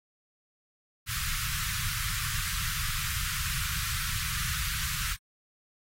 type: band-stop noise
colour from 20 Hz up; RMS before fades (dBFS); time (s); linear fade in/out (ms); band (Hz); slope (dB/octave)
pink; -32; 1.06-5.17; 50; 150 to 1200; 48
effects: AAC 48 kbps